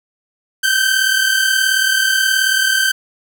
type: tone pair together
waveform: sawtooth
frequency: 1533.4 / 1572 Hz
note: G6 / G6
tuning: -39 / +4 cents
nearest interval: unison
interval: 43 cents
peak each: -12 dBFS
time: 0.63-2.92 s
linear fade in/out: 10 ms
effects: none